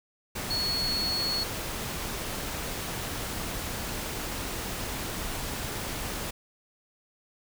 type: tone in noise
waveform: sine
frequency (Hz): 4362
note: C#8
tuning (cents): -29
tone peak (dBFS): -27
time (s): 0.5-1.44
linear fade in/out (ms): 10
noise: pink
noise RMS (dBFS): -34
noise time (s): 0.35-6.31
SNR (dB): +4
effects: none